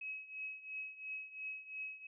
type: tone with tremolo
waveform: sine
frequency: 2558 Hz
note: D#7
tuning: 47 cents sharp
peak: -39 dBFS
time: 0.01-2.07 s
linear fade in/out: 5 ms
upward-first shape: triangle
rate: 2.9 Hz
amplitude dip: 85%
effects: none